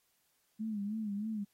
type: tone with vibrato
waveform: sine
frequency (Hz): 210.7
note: G#3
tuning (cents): +25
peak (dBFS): -34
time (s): 0.59-1.45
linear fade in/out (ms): 20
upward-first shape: sine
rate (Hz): 3.2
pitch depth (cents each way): 92
effects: white hiss -75 dBFS RMS until 1.53 s + AAC 48 kbps